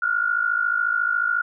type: tone pair together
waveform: sine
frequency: 1396.9 / 1451 Hz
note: F6 / F#6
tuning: 0 / -34 cents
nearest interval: minor second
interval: 66 cents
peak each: -22 / -22 dBFS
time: 0.02-1.42 s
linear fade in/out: 5 ms
effects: none